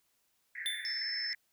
pink band-pass noise, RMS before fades -42 dBFS, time 0.55-1.35 s, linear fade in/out 5 ms, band 1700 to 2100 Hz, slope 96 dB/octave
square tone with exponential decay, 3533 Hz, A7, 6 cents sharp, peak -30 dBFS, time 0.66-1.03 s, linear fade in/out 0 ms, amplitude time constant 80 ms
sine tone, 5274 Hz, E8, in tune, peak -34 dBFS, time 0.85-1.33 s, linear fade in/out 0 ms
effects white hiss -75 dBFS RMS until 1.52 s

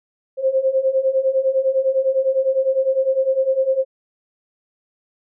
sine beating tone pair, 523.3 / 533.2 Hz, C5 / C5, 0 / +33 cents, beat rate 9.9 Hz, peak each -20 / -17 dBFS, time 0.37-3.85 s, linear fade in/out 50 ms, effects none

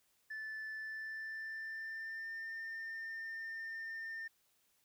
sine tone with pitch glide, 1751 to 1806.5 Hz, A6 to A6, -9 to +45 cents, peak -39 dBFS, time 0.3-4.28 s, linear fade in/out 10 ms, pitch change +54 cents, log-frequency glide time 0.75-2.51 s, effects tanh soft clip ceiling -40 dBFS + white hiss -75 dBFS RMS until 4.84 s

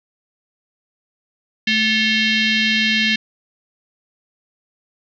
sine tone with frequency modulation, 218.3 Hz, A3, 13 cents flat, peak -14 dBFS, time 1.67-3.16 s, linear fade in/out 5 ms, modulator 979 Hz, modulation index 3.8, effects none

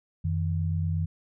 sine tone pair together, 90.1 / 158.64 Hz, F#2 / D#3, -45 / +34 cents, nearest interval minor seventh, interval 979 cents, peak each -26 / -29 dBFS, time 0.24-1.06 s, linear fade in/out 10 ms, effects none

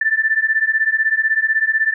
sine beating tone pair, 1760 / 1776 Hz, A6 / A6, 0 / +16 cents, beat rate 16 Hz, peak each -17 dBFS, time 0.01-1.94 s, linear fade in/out 5 ms, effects none

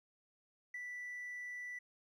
triangle tone with ADSR envelope, 1971 Hz, B6, 4 cents flat, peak -37 dBFS, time 0.74-1.79 s, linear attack 6 ms, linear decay 30 ms, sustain -3 dB, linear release 8 ms, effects tanh soft clip ceiling -38 dBFS

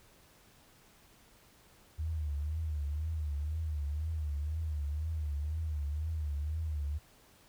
sine tone with vibrato, 76.1 Hz, D#2, 38 cents flat, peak -32 dBFS, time 1.98-6.99 s, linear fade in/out 20 ms, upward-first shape triangle, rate 2 Hz, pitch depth 120 cents each way, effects pink hiss -62 dBFS RMS until 7.48 s

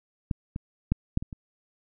clicks, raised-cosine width 5 ms, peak -14 / -20 / -10 / -10 / -23 / -25 dBFS, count 6, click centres 0.312 / 0.561 / 0.92 / 1.174 / 1.225 / 1.328 s, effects none

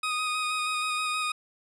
20% pulse tone with vibrato, 1245 Hz, D#6, 1 cent sharp, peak -22 dBFS, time 0.03-1.32 s, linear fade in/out 5 ms, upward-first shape square, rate 6.3 Hz, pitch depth 14 cents each way, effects resampled to 22050 Hz + 9-bit

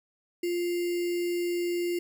sine tone with sample-and-hold, 349.2 Hz, F4, in tune, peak -26 dBFS, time 0.43-1.99 s, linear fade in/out 5 ms, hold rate 2450 Hz, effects none

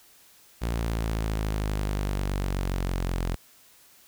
sawtooth exponential sweep, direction down, 58 to 43.25 Hz, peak -22 dBFS, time 0.61-3.36 s, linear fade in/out 20 ms, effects white hiss -56 dBFS RMS until 4.07 s

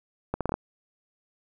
accelerating click train, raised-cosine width 1 ms, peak -13 dBFS, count 6, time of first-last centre 0.34-0.541 s, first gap 67 ms, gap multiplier 0.74, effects 9-bit

